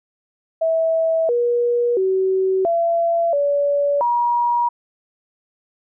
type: tone with pitch steps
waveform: sine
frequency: 651 / 479.5 / 379.1 / 676 / 572 / 956 Hz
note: E5 / A#4 / F#4 / E5 / D5 / A#5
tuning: -22 / +49 / +42 / +43 / -46 / +43 cents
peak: -15 dBFS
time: 0.61-4.69 s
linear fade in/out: 10 ms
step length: 680 ms
effects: none